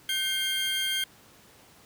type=tone cluster; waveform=45% pulse; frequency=1544 / 2130 / 3198 Hz; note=G6 / C7 / G7; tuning=-27 / +30 / +34 cents; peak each=-35 / -35 / -27 dBFS; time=0.09-1.04 s; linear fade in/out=2 ms; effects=pink hiss -55 dBFS RMS until 1.85 s + high-pass 80 Hz 12 dB/octave